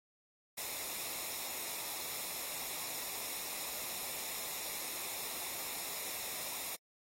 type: noise with comb filter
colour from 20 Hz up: white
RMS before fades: -41 dBFS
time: 0.57-6.76 s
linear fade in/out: 10 ms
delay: 0.65 ms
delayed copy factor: -0.55
effects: AAC 48 kbps